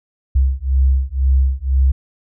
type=beating tone pair; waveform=sine; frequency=65.41 / 67.41 Hz; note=C2 / C#2; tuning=0 / -48 cents; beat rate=2 Hz; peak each=-15 dBFS; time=0.35-1.92 s; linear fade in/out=10 ms; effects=none